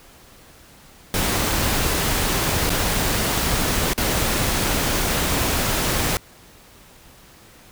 pink noise with dropouts, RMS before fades -21 dBFS, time 1.14-6.17 s, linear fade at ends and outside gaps 1 ms, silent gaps 2.695-2.702 / 3.934-3.978 s, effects pink hiss -48 dBFS RMS until 7.71 s

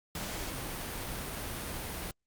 pink noise, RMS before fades -38 dBFS, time 0.15-2.11 s, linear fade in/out 2 ms, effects Opus 48 kbps

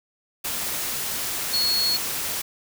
sine tone in noise, 4339 Hz, C#8, 38 cents flat, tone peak -20 dBFS, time 1.53-1.97 s, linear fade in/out 10 ms, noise white, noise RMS -28 dBFS, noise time 0.44-2.42 s, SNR +5 dB, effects none

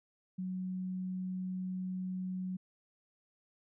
sine tone, 185 Hz, F#3, in tune, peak -35 dBFS, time 0.38-2.57 s, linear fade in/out 10 ms, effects none

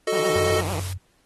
square chord, D# diminished, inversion first, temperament equal with one note detuned, 371.5 / 440 / 622.3 Hz, F#4 / A4 / D#5, +7 / 0 / 0 cents, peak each -27 / -24 / -27 dBFS, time 0.07-0.61 s, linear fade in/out 5 ms
10% pulse tone with vibrato, 172.7 Hz, F3, 19 cents flat, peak -21 dBFS, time 0.12-0.8 s, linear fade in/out 5 ms, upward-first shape triangle, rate 8.9 Hz, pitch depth 290 cents each way
white noise with tremolo, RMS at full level -35 dBFS, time 0.25-0.93 s, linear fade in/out 2 ms, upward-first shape triangle, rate 7 Hz, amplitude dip 35%
sine tone, 92.5 Hz, F#2, in tune, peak -28 dBFS, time 0.35-0.98 s, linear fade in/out 10 ms
effects pink hiss -64 dBFS RMS until 1.25 s + AAC 32 kbps

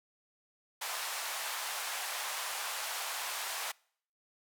pink band-pass noise, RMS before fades -38 dBFS, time 0.81-3.72 s, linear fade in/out 10 ms, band 720 to 15000 Hz, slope 24 dB/octave, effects noise-tail reverb RT60 0.6 s tail -26 dB re dry

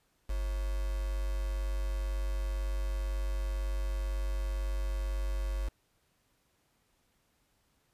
sine tone with quantisation, 49 Hz, G1, in tune, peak -30 dBFS, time 0.29-5.69 s, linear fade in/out 10 ms, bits 7, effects pink hiss -73 dBFS RMS until 7.93 s + resampled to 32000 Hz

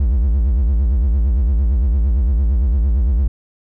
triangle tone with vibrato, 61.74 Hz, B1, in tune, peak -10 dBFS, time 0-3.28 s, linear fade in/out 5 ms, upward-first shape sine, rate 8.8 Hz, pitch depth 260 cents each way, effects none

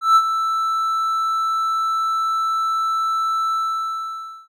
triangle tone with ADSR envelope, 1322 Hz, E6, 5 cents sharp, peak -6 dBFS, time 0.01-4.48 s, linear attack 150 ms, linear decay 54 ms, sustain -10 dB, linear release 950 ms, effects none

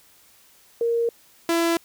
sine / sawtooth tone pair in turn, 466.2 / 335.4 Hz, A#4 / E4, 0 / +30 cents, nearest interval tritone, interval 570 cents, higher first, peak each -19 / -15 dBFS, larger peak second, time 0.81-1.09 / 1.49-1.77 s, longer neither, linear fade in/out 2 ms, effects white hiss -55 dBFS RMS until 1.84 s

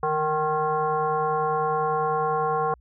sine tone with frequency modulation, 770 Hz, G5, 31 cents flat, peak -21 dBFS, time 0.03-2.74 s, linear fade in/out 2 ms, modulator 306 Hz, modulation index 1.4, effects added 60 Hz sine -52 dBFS peak until 2.8 s

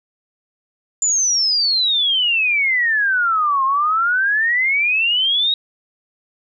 sine exponential two-way sweep, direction down then up, 7170 to 1053 to 3819 Hz, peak -14 dBFS, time 1.02-5.54 s, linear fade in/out 2 ms, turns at 3.64 s, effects none

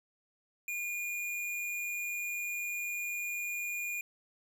square tone, 2428 Hz, D#7, 43 cents flat, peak -35 dBFS, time 0.68-4.01 s, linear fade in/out 2 ms, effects 12-bit

